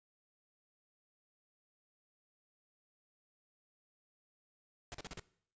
pink noise bursts, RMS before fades -45 dBFS, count 5, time 4.92-5.196 s, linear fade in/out 0 ms, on 24 ms, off 39 ms, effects noise-tail reverb RT60 0.6 s tail -20 dB re dry + resampled to 16000 Hz

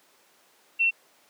sine tone, 2708 Hz, E7, 46 cents sharp, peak -19 dBFS, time 0.79-0.91 s, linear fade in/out 20 ms, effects pink hiss -60 dBFS RMS until 1.29 s + high-pass 400 Hz 12 dB/octave

